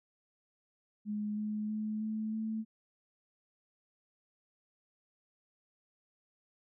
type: tone with pitch steps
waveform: sine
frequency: 209.6 / 212.2 / 214.7 / 217.4 / 220 Hz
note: G#3 / G#3 / A3 / A3 / A3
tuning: +16 / +38 / -42 / -21 / 0 cents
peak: -33 dBFS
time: 1.05-2.65 s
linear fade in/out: 50 ms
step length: 320 ms
effects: none